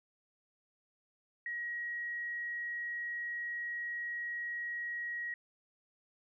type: tone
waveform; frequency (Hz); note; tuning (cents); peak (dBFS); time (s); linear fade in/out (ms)
sine; 1900; A#6; +33; -36; 1.46-5.34; 2
effects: none